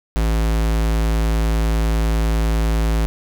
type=tone; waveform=square; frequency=55 Hz; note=A1; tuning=in tune; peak=-16 dBFS; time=0.16-3.06 s; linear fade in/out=0 ms; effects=none